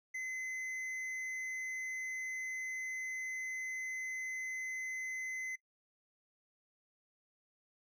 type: tone with hard clipping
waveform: sine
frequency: 2043 Hz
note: C7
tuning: 42 cents flat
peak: -39 dBFS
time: 0.14-5.56 s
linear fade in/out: 10 ms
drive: 6 dB
effects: noise-tail reverb RT60 0.1 s tail -22 dB re dry